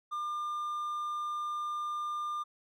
triangle tone, 1200 Hz, D6, 37 cents sharp, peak -31 dBFS, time 0.11-2.44 s, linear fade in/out 20 ms, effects none

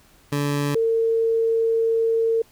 20% pulse / sine tone pair in turn, 144.1 / 453.8 Hz, D3 / A#4, -33 / -47 cents, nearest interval octave + minor sixth, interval 1986 cents, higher second, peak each -16 / -17 dBFS, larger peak first, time 0.32-0.75 / 0.75-2.42 s, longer second, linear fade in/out 5 ms, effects pink hiss -55 dBFS RMS until 2.51 s

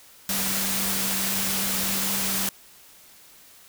sine tone in noise, 194.1 Hz, G3, 17 cents flat, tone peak -33 dBFS, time 0.29-2.49 s, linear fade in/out 2 ms, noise white, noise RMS -26 dBFS, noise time 0.29-2.49 s, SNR -10 dB, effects white hiss -51 dBFS RMS until 3.68 s

